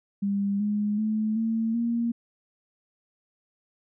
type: tone with pitch steps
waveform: sine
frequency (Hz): 200 / 208 / 216.3 / 225 / 234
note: G3 / G#3 / A3 / A3 / A#3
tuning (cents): +35 / +3 / -29 / +39 / +7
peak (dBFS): -23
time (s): 0.22-2.12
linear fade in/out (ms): 10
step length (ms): 380
effects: none